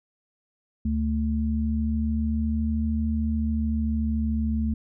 sine tone pair together, 73.95 / 221.6 Hz, D2 / A3, +13 / +13 cents, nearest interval octave + perfect fifth, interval 1900 cents, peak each -25 dBFS, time 0.85-4.74 s, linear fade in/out 5 ms, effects none

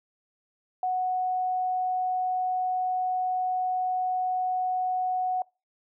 sine tone, 738 Hz, F#5, 5 cents flat, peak -24 dBFS, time 0.83-5.42 s, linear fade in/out 2 ms, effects noise-tail reverb RT60 0.3 s tail -26 dB re dry

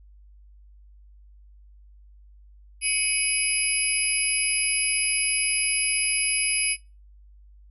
sine tone cluster, 2251 / 2535 / 2948 / 4988 / 10980 Hz, C#7 / D#7 / F#7 / D#8 / F9, +26 / +32 / -7 / +3 / -31 cents, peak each -30 / -27 / -33 / -31 / -24 dBFS, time 2.81-6.77 s, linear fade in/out 50 ms, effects noise-tail reverb RT60 0.3 s tail -25 dB re dry + added 50 Hz sine -48 dBFS peak until 7.7 s

